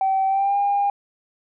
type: tone with pitch glide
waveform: sine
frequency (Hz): 770 to 806.4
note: G5 to G5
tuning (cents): -31 to +49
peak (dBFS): -16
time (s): 0.01-0.9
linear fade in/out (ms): 2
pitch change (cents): +80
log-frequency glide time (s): 0.27-0.57
effects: tanh soft clip ceiling -13 dBFS